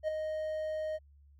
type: tone with ADSR envelope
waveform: triangle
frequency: 622.3 Hz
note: D#5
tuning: in tune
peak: -25 dBFS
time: 0.03-0.99 s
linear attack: 51 ms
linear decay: 7 ms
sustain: -6 dB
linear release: 36 ms
effects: added 71 Hz sine -57 dBFS peak until 1.39 s